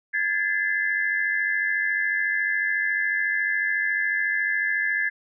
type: tone cluster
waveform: sine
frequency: 1633 / 1727 / 2051 Hz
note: G#6 / A6 / C7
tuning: -30 / -33 / -35 cents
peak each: -28 / -24 / -27 dBFS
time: 0.13-5.1 s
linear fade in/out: 20 ms
effects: none